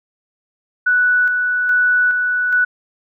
sine tone with tremolo, 1480 Hz, F#6, in tune, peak -11 dBFS, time 0.86-2.65 s, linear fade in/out 10 ms, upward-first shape square, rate 1.2 Hz, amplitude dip 35%, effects none

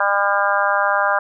harmonic tone, 200.9 Hz, G3, 43 cents sharp, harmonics 3 / 4 / 5 / 6 / 7 / 8, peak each -22 / -22 / -22 / -22 / -22 / -22 dBFS, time 0-1.19 s, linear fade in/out 5 ms, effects none

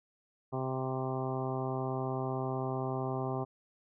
harmonic tone with a mistuned harmonic, 130.81 Hz, C3, in tune, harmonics 1 / 2 / 3 / 4 / 5 / 6 / 7 / 8 / 9, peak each -36 / -40 / -38 / -45 / -41 / -41 / -47 / -44 / -48 dBFS, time 0.52-3.45 s, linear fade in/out 20 ms, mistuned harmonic 7, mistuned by +18 cents, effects none

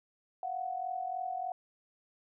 sine tone pair together, 698.5 / 741.8 Hz, F5 / F#5, 0 / +4 cents, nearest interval minor second, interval 104 cents, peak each -39 / -35 dBFS, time 0.43-1.52 s, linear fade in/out 2 ms, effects none

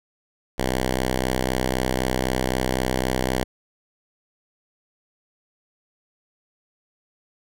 5% pulse tone with vibrato, 63.9 Hz, C2, 40 cents flat, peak -10 dBFS, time 0.58-3.44 s, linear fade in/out 10 ms, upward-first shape sine, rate 5.6 Hz, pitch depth 8 cents each way, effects none

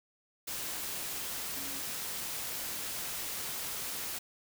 sine tone in noise, 275.5 Hz, C#4, 11 cents flat, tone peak -48 dBFS, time 1.56-1.8 s, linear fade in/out 10 ms, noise white, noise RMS -38 dBFS, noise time 0.47-4.19 s, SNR -13 dB, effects none

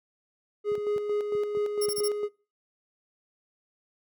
triangle tone with tremolo, 415.8 Hz, G#4, 2 cents sharp, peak -22 dBFS, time 0.64-2.29 s, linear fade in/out 50 ms, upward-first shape square, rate 4.4 Hz, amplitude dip 45%
clicks, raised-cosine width 5 ms, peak -29 dBFS, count 7, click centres 0.718 / 0.779 / 0.962 / 1.35 / 1.571 / 1.884 / 1.982 s
10% pulse tone bursts, 5470 Hz, F8, 37 cents flat, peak -24 dBFS, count 4, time 1.81-2.084 s, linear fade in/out 10 ms, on 52 ms, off 22 ms
effects noise-tail reverb RT60 0.4 s tail -25 dB re dry + high-pass 150 Hz 12 dB/octave

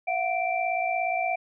sine tone cluster, 675 / 732 / 2348 Hz, E5 / F#5 / D7, +41 / -19 / -1 cents, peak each -29 / -27 / -30 dBFS, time 0.07-1.36 s, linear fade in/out 10 ms, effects none

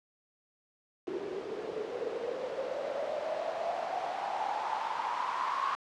white noise with band-pass filter sweep, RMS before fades -35 dBFS, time 1.07-5.75 s, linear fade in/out 0 ms, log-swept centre 370 to 1100 Hz, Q 8.2, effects low-pass 5000 Hz 12 dB/octave

